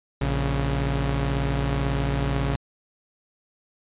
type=tone pair together; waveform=sawtooth; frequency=58.27 / 138.59 Hz; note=A#1 / C#3; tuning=0 / 0 cents; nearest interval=octave + minor third; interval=1500 cents; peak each=-21 dBFS; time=0.21-2.56 s; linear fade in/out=5 ms; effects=resampled to 8000 Hz